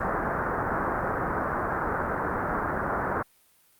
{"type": "low-pass noise", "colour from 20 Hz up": "white", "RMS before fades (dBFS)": -28, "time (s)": [0, 3.23], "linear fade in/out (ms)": 10, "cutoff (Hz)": 1600, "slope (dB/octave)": 48, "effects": ["white hiss -62 dBFS RMS until 3.79 s", "Opus 48 kbps"]}